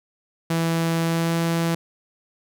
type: tone with pitch glide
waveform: sawtooth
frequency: 165.3 to 166.83 Hz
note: E3 to E3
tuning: +5 to +21 cents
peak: -16 dBFS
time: 0.5-1.75 s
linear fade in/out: 5 ms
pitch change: +16 cents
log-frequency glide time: 1.02-1.37 s
effects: none